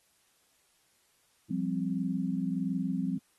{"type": "chord", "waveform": "sine", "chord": "F suspended second", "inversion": "none", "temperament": "equal", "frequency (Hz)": [174.61, 196, 261.6], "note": ["F3", "G3", "C4"], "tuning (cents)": [0, 0, 0], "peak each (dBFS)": -33, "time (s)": [1.5, 3.18], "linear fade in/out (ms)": 10, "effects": ["white hiss -69 dBFS RMS until 3.38 s", "AAC 32 kbps"]}